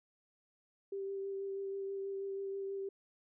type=tone with vibrato; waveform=sine; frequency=392 Hz; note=G4; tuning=in tune; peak=-37 dBFS; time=0.92-2.89 s; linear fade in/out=5 ms; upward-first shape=sine; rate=6.2 Hz; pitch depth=13 cents each way; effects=none